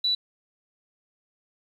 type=tone; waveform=sine; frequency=3951 Hz; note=B7; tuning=in tune; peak=-21 dBFS; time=0.04-0.15 s; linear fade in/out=5 ms; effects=9-bit